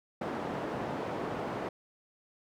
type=band-pass noise; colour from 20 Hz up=white; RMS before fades=-36 dBFS; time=0.21-1.69 s; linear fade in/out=5 ms; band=130 to 740 Hz; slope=12 dB/octave; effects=none